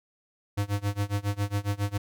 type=tone with tremolo; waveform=square; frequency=101.6 Hz; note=G#2; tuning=38 cents flat; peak=-24 dBFS; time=0.57-1.98 s; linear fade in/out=10 ms; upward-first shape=sine; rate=7.3 Hz; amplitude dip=95%; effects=none